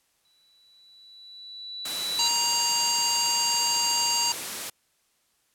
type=tone with exponential growth; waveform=sine; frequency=3951 Hz; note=B7; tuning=in tune; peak=-24 dBFS; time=0.25-2.28 s; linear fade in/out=1 ms; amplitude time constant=440 ms
type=high-pass noise; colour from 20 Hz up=white; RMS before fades=-33 dBFS; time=1.85-4.7 s; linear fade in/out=5 ms; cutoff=120 Hz; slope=12 dB/octave
type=harmonic tone; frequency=939 Hz; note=A#5; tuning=12 cents sharp; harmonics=1 / 3 / 5 / 7 / 8; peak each=-30 / -31 / -26 / -29 / -30 dBFS; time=2.19-4.32 s; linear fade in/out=2 ms
effects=white hiss -69 dBFS RMS until 5.54 s + low-pass 12000 Hz 12 dB/octave

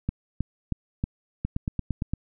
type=two click trains; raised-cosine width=5 ms; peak=-14 / -13 dBFS; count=7 / 4; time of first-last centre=1.45-2.136 / 0.09-1.039 s; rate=8.75 / 3.16 Hz; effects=none

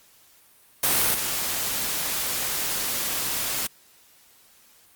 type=noise with level steps; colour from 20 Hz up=white; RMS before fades=-21 / -27 dBFS; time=0.83-3.67 s; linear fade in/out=5 ms; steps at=1.14 s; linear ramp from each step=5 ms; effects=white hiss -56 dBFS RMS until 4.95 s + Opus 48 kbps

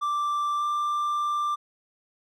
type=tone with pitch glide; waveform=triangle; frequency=1174.7 to 1183.6 Hz; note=D6 to D6; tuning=0 to +13 cents; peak=-22 dBFS; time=0.01-1.56 s; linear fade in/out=20 ms; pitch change=+13 cents; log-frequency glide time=0.58-0.63 s; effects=none

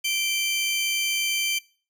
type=tone pair together; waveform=sawtooth; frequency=2349 / 3100 Hz; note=D7 / G7; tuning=0 / -20 cents; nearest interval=perfect fourth; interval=480 cents; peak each=-23 / -23 dBFS; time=0.04-1.59 s; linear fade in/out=10 ms; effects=noise-tail reverb RT60 0.4 s tail -21 dB re dry

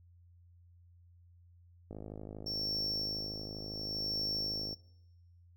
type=click train; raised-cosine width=2 ms; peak=-31 dBFS; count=149; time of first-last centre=1.91-4.729 s; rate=52.5 Hz
type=tone with tremolo; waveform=triangle; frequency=5450 Hz; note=F8; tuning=43 cents flat; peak=-31 dBFS; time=2.46-4.75 s; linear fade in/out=10 ms; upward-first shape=sine; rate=0.69 Hz; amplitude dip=75%
effects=noise-tail reverb RT60 0.8 s tail -21 dB re dry + added 87 Hz sine -58 dBFS peak until 5.56 s

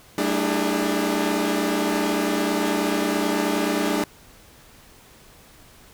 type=tone cluster; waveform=sawtooth; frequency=193.6 / 223.1 / 297 / 326.2 / 408.8 Hz; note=G3 / A3 / D4 / E4 / G#4; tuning=-21 / +24 / +20 / -18 / -27 cents; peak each=-25 / -25 / -20 / -26 / -24 dBFS; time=0.18-4.04 s; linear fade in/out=2 ms; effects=pink hiss -50 dBFS RMS until 5.93 s

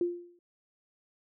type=tone with exponential decay; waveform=sine; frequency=349.2 Hz; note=F4; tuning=in tune; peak=-23 dBFS; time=0.01-0.39 s; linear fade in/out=2 ms; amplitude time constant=82 ms; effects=none

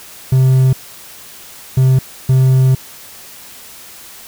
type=tone bursts at uneven times; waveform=triangle; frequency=130.7 Hz; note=C3; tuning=1 cent flat; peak=-5 dBFS; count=3; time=0.32-0.73 / 1.77-1.99 / 2.29-2.75 s; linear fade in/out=5 ms; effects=white hiss -36 dBFS RMS until 4.27 s

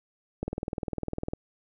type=click train; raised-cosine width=2 ms; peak=-17 dBFS; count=19; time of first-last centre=0.43-1.335 s; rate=19.9 Hz; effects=none

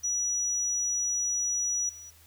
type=tone with level steps; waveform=sine; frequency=5850 Hz; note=F#8; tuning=21 cents flat; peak=-26 / -43 dBFS; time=0.03-2.11 s; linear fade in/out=20 ms; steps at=1.89 s; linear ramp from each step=2 ms; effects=added 80 Hz sine -58 dBFS peak until 2.26 s + white hiss -58 dBFS RMS until 2.26 s

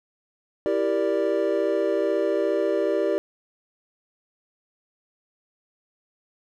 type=chord; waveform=triangle; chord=E half-diminished seventh; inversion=none; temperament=equal; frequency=329.6 / 392 / 466.2 / 587.3 Hz; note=E4 / G4 / Bb4 / D5; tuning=0 / 0 / 0 / 0 cents; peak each=-26 / -23 / -26 / -23 dBFS; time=0.66-3.18 s; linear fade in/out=0 ms; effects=none

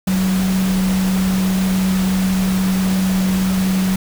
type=tone in noise; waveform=sine; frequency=188.2 Hz; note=F#3; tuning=30 cents sharp; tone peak=-14 dBFS; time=0.07-3.96 s; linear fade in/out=5 ms; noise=pink; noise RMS=-26 dBFS; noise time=0.07-3.96 s; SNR=+9 dB; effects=none

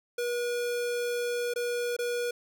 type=tone with dropouts; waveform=square; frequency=482.1 Hz; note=B4; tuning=42 cents flat; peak=-29 dBFS; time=0.18-2.31 s; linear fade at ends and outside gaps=5 ms; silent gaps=1.538-1.559 / 1.966-1.988 s; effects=none

